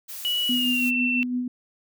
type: noise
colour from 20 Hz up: blue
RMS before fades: -36 dBFS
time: 0.08-0.91 s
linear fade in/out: 20 ms
type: tone with pitch glide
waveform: sine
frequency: 2932 to 2689 Hz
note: F#7 to E7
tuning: -16 to +34 cents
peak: -22 dBFS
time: 0.25-1.23 s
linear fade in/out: 0 ms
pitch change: -150 cents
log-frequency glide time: 0.49-0.9 s
type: tone with tremolo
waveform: sine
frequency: 248.2 Hz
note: B3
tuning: 9 cents sharp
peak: -22 dBFS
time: 0.49-1.48 s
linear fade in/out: 5 ms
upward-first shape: sine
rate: 6 Hz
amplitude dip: 40%
effects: none